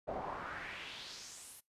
brown noise with band-pass filter sweep, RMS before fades -45 dBFS, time 0.07-1.61 s, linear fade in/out 20 ms, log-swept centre 620 to 12000 Hz, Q 2.6, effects noise-tail reverb RT60 0.2 s tail -24 dB re dry + resampled to 32000 Hz

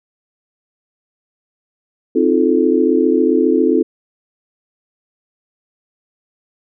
sine chord, F dominant seventh, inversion second, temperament just, 261.9 / 314.3 / 349.2 / 436.5 Hz, C4 / Eb4 / F4 / A4, +2 / +18 / 0 / -14 cents, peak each -16 dBFS, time 2.15-3.83 s, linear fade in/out 10 ms, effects none

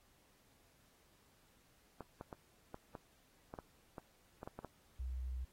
clicks, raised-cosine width 1 ms, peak -32 dBFS, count 12, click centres 2.007 / 2.211 / 2.328 / 2.744 / 2.952 / 3.539 / 3.588 / 3.982 / 4.431 / 4.475 / 4.59 / 4.647 s
sine tone, 63.4 Hz, B1, 46 cents sharp, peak -39 dBFS, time 4.99-5.45 s, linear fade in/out 10 ms
effects pink hiss -71 dBFS RMS until 5.52 s + AAC 48 kbps

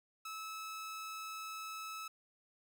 sawtooth tone, 1300 Hz, E6, 24 cents flat, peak -39 dBFS, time 0.25-2.08 s, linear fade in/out 5 ms, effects none

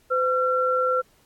sine tone pair together, 509.4 / 1360 Hz, C5 / F6, -46 / -46 cents, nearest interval octave + perfect fourth, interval 1700 cents, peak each -22 dBFS, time 0.1-1.02 s, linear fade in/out 20 ms, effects pink hiss -61 dBFS RMS until 1.25 s + AAC 64 kbps

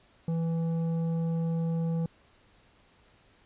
triangle tone with tanh clipping, 165.2 Hz, E3, 4 cents sharp, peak -28 dBFS, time 0.28-2.06 s, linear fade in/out 2 ms, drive 13 dB, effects pink hiss -62 dBFS RMS until 3.45 s + resampled to 8000 Hz

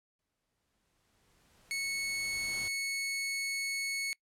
pink noise with exponential growth, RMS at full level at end -47 dBFS, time 0.19-2.68 s, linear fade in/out 2 ms, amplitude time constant 540 ms
sawtooth tone, 2205 Hz, C#7, 10 cents flat, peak -29 dBFS, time 1.71-4.13 s, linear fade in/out 0 ms
effects noise-tail reverb RT60 0.1 s tail -24 dB re dry + low-pass 12000 Hz 12 dB/octave

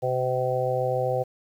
harmonic tone, 127.6 Hz, C3, 43 cents flat, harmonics 1 / 3 / 4 / 5 / 6, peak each -30 / -33 / -25 / -31 / -30 dBFS, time 0.02-1.24 s, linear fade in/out 20 ms, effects 9-bit

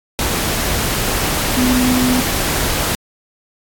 sine tone in noise, 251.5 Hz, B3, 32 cents sharp, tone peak -13 dBFS, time 1.57-2.2 s, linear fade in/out 0 ms, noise pink, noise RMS -18 dBFS, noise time 0.19-2.95 s, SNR +2 dB, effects AAC 64 kbps

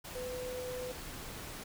sine tone in noise, 502 Hz, B4, 28 cents sharp, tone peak -38 dBFS, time 0.15-0.92 s, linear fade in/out 10 ms, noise pink, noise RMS -45 dBFS, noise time 0.04-1.64 s, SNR +4 dB, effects none

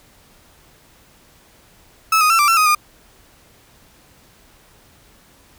35% pulse tone with pitch steps, 1302 / 1244 / 1341 / 1175 / 1347 / 1251 / 1216 Hz, E6 / D#6 / E6 / D6 / E6 / D#6 / D#6, -22 / -1 / +29 / +1 / +37 / +9 / -40 cents, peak -10 dBFS, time 2.12-2.75 s, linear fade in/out 5 ms, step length 90 ms, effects pink hiss -51 dBFS RMS until 5.58 s

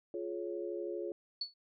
sine chord, Db major, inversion first, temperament equal with one note detuned, 349.2 / 421.8 / 554.4 Hz, F4 / Ab4 / Db5, 0 / +27 / 0 cents, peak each -39 / -41 / -43 dBFS, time 0.14-1.12 s, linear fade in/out 2 ms
sine tone with exponential decay, 4435 Hz, C#8, in tune, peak -31 dBFS, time 1.41-1.54 s, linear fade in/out 5 ms, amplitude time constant 28 ms
effects none

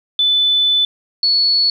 sine tone pair in turn, 3500 / 4410 Hz, A7 / C#8, -10 / -10 cents, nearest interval major third, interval 400 cents, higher second, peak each -11 dBFS, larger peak neither, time 0.19-0.85 / 1.23-1.7 s, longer first, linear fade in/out 2 ms, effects 8-bit

